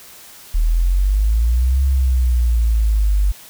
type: exponential two-way sweep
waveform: sine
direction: up then down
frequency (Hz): 38.11 to 68 to 48.35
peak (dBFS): -12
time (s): 0.54-3.32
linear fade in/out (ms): 10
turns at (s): 1.83
effects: white hiss -41 dBFS RMS until 3.49 s